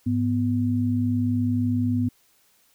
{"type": "tone pair together", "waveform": "sine", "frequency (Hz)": [103.83, 247.5], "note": ["G#2", "B3"], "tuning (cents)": [0, 4], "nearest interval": "octave + minor third", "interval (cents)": 1504, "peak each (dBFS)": [-24, -22], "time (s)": [0.06, 2.09], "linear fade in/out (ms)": 10, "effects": ["white hiss -62 dBFS RMS until 2.74 s"]}